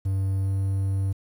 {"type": "tone with pitch glide", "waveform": "triangle", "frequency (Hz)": [96.5, 97.06], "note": ["G2", "G2"], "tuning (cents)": [-27, -17], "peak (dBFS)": -20, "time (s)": [0.05, 1.13], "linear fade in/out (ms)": 10, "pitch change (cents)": 10, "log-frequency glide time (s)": [0.43, 0.48], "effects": ["9-bit"]}